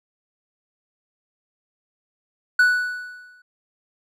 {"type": "tone with exponential decay", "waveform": "triangle", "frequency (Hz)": 1480, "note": "F#6", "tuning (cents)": 0, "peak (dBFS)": -9, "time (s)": [2.59, 3.42], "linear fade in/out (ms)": 5, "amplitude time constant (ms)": 180, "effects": []}